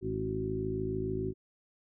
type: harmonic tone with a mistuned harmonic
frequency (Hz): 53.3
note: G#1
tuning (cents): +46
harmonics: 1 / 2 / 3 / 4 / 5 / 6 / 7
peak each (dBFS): -43 / -38 / -40 / -42 / -40 / -44 / -34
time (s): 0.01-1.34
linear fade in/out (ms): 50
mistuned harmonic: 6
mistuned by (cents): +33
effects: none